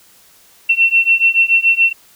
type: beating tone pair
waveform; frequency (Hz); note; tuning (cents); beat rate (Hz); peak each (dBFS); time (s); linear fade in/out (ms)
sine; 2704 / 2711; E7 / E7; +43 / +48; 7; -13 / -12; 0.69-1.93; 10
effects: white hiss -48 dBFS RMS until 2.15 s